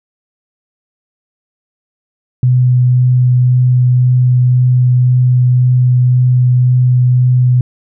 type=tone with vibrato; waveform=sine; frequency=125.4 Hz; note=B2; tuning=27 cents sharp; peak=-6 dBFS; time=2.43-7.61 s; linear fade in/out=2 ms; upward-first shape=triangle; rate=1.9 Hz; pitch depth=9 cents each way; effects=none